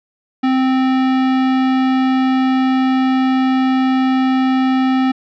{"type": "tone with hard clipping", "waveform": "sine", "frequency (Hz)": 260.9, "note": "C4", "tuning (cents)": -5, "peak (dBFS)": -14, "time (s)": [0.43, 5.12], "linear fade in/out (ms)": 10, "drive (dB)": 18, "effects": ["resampled to 16000 Hz"]}